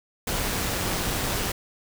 pink noise with amplitude modulation, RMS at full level -25 dBFS, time 0.27-1.52 s, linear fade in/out 5 ms, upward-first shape sine, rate 196 Hz, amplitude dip 45%, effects none

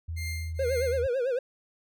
sine tone with pitch glide, 82.41 to 79.97 Hz, E2 to D#2, 0 to +48 cents, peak -31 dBFS, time 0.08-1.07 s, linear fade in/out 10 ms, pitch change -52 cents, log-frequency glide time 0.25-0.77 s
sawtooth tone with tremolo, 2108 Hz, C7, 12 cents sharp, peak -31 dBFS, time 0.16-1.05 s, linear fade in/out 20 ms, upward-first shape triangle, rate 2 Hz, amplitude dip 100%
triangle tone with vibrato, 508 Hz, B4, 49 cents sharp, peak -23 dBFS, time 0.59-1.39 s, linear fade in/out 5 ms, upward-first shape sine, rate 9 Hz, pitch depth 130 cents each way
effects none

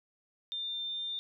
sine tone, 3601 Hz, A7, 39 cents sharp, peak -34 dBFS, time 0.52-1.19 s, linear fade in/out 0 ms, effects none

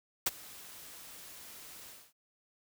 white noise with ADSR envelope, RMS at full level -27 dBFS, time 0.26-2.13 s, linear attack 8 ms, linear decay 27 ms, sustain -23 dB, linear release 250 ms, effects none

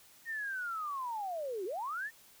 sine linear two-way sweep, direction down then up, 1864.7 to 349.2 to 1864.7 Hz, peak -35 dBFS, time 0.25-2.11 s, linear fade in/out 50 ms, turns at 1.65 s, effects white hiss -60 dBFS RMS until 2.4 s

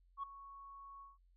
sine tone with ADSR envelope, 1108.7 Hz, C#6, in tune, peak -36 dBFS, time 0.17-1.18 s, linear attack 62 ms, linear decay 6 ms, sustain -15 dB, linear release 170 ms, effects tanh soft clip ceiling -34 dBFS + added 44 Hz sine -66 dBFS peak until 1.36 s

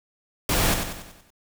pink noise with echo, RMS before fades -22 dBFS, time 0.49-0.74 s, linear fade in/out 2 ms, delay 94 ms, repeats 6, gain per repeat -6 dB, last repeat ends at 1.304 s, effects none

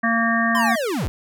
harmonic tone, 229.4 Hz, A#3, 28 cents flat, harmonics 1 / 3 / 5 / 7 / 8, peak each -21 / -25 / -24 / -25 / -22 dBFS, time 0.03-0.76 s, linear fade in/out 10 ms
square linear sweep, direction down, 1062 to 43.65 Hz, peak -22 dBFS, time 0.55-1.08 s, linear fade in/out 0 ms
effects none

